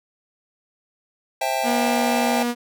square chord, A minor seventh, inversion first, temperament just, 528 / 660 / 792 / 880 Hz, C5 / E5 / G5 / A5, +16 / +2 / +18 / 0 cents, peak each -30 / -27 / -25 / -30 dBFS, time 1.41-2.43 s, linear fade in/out 5 ms
sawtooth tone, 240.3 Hz, B3, 47 cents flat, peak -17 dBFS, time 1.63-2.55 s, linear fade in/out 50 ms
effects none

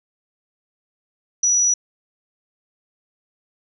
sine tone, 5870 Hz, F#8, 15 cents flat, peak -14 dBFS, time 1.43-1.74 s, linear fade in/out 5 ms, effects none

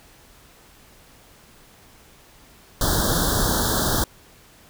pink band-stop noise, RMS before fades -21 dBFS, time 2.81-4.04 s, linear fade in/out 2 ms, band 1700 to 3300 Hz, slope 96 dB/octave, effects pink hiss -51 dBFS RMS until 4.69 s

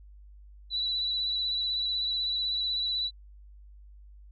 sine tone with vibrato, 3951 Hz, B7, in tune, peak -27 dBFS, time 0.7-3.11 s, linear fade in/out 50 ms, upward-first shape sine, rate 16 Hz, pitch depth 24 cents each way, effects added 50 Hz sine -48 dBFS peak until 4.31 s

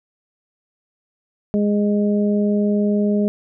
harmonic tone, 206.4 Hz, G#3, 10 cents flat, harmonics 1 / 2 / 3, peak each -16 / -22 / -26 dBFS, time 1.54-3.28 s, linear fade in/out 0 ms, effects none

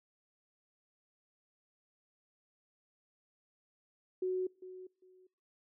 sine tone with echo, 370 Hz, F#4, in tune, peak -31 dBFS, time 4.22-4.47 s, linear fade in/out 5 ms, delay 400 ms, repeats 2, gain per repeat -14 dB, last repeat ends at 5.27 s, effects noise-tail reverb RT60 0.7 s tail -26 dB re dry

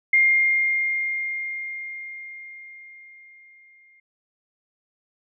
sine tone with exponential decay, 2118 Hz, C7, 21 cents sharp, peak -13 dBFS, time 0.13-4 s, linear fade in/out 5 ms, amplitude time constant 840 ms, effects none

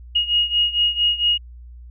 sine beating tone pair, 2873 / 2877.4 Hz, F7 / F#7, +48 / -49 cents, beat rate 4.4 Hz, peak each -18 / -21 dBFS, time 0.15-1.38 s, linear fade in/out 10 ms, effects added 60 Hz sine -37 dBFS peak until 1.9 s

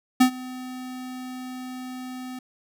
square tone with ADSR envelope, 254.5 Hz, C4, 48 cents flat, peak -12 dBFS, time 0.2-2.39 s, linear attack 11 ms, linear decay 90 ms, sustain -22 dB, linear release 4 ms, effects none

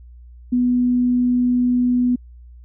sine tone, 246.9 Hz, B3, in tune, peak -14 dBFS, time 0.52-2.16 s, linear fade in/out 10 ms, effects added 60 Hz sine -39 dBFS peak until 2.64 s

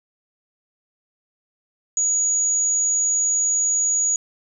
sine tone, 6790 Hz, G#8, 37 cents sharp, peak -17 dBFS, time 1.97-4.16 s, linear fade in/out 2 ms, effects none

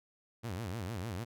sawtooth tone with vibrato, 102.1 Hz, G#2, 29 cents flat, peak -33 dBFS, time 0.43-1.25 s, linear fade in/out 20 ms, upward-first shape sine, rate 6.6 Hz, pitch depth 280 cents each way, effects none

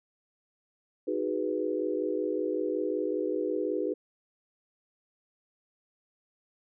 sine chord, G# minor seventh, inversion second, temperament equal, 311.1 / 370 / 415.3 / 493.9 Hz, D#4 / F#4 / G#4 / B4, 0 / 0 / 0 / 0 cents, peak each -33 dBFS, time 1.07-3.94 s, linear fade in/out 10 ms, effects none

